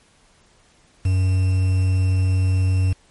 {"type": "tone with quantisation", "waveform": "triangle", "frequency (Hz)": 93.4, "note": "F#2", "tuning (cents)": 17, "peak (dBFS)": -13, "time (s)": [1.05, 2.93], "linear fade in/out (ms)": 5, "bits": 6, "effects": ["pink hiss -56 dBFS RMS until 3.1 s", "MP3 48 kbps"]}